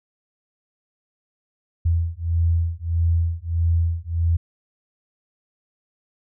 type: beating tone pair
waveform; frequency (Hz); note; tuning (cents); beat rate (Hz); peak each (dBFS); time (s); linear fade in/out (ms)
sine; 83.1 / 84.7; E2 / E2; +15 / +48; 1.6; -21; 1.85-4.37; 10
effects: none